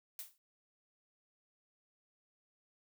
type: noise with exponential decay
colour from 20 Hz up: blue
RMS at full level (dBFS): -41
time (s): 0.19-0.38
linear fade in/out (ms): 1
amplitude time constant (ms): 40
effects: none